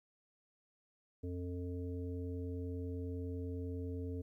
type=harmonic tone; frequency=89 Hz; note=F2; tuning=33 cents sharp; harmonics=1 / 3 / 5 / 7; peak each=-40 / -44 / -46 / -61 dBFS; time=1.23-4.22 s; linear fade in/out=10 ms; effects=13-bit